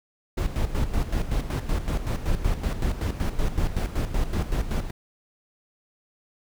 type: noise with tremolo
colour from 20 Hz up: brown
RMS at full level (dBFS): -23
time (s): 0.37-4.91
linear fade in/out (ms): 10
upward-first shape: square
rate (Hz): 5.3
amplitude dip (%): 65
effects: none